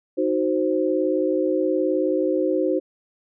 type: chord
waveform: sine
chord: C diminished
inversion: first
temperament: equal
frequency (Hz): 311.1 / 370 / 523.3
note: Eb4 / Gb4 / C5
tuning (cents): 0 / 0 / 0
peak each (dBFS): -23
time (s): 0.17-2.8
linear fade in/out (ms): 20
effects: none